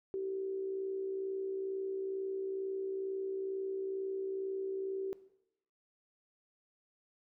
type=tone with amplitude modulation; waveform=sine; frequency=385.2 Hz; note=G4; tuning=30 cents flat; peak=-32 dBFS; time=0.14-5.13 s; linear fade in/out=0 ms; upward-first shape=sine; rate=62.2 Hz; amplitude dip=45%; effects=noise-tail reverb RT60 0.8 s tail -17 dB re dry